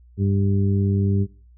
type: harmonic tone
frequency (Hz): 98.7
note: G2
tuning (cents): +12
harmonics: 1 / 2 / 3 / 4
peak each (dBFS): -18 / -23 / -32 / -30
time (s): 0.17-1.27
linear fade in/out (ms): 50
effects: noise-tail reverb RT60 0.4 s tail -22 dB re dry + added 60 Hz sine -47 dBFS peak until 1.57 s